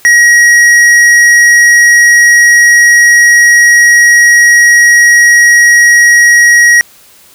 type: tone with hard clipping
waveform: triangle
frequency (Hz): 1900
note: A#6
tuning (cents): +33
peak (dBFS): -3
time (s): 0.05-6.81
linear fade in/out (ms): 0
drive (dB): 13
effects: white hiss -40 dBFS RMS until 7.34 s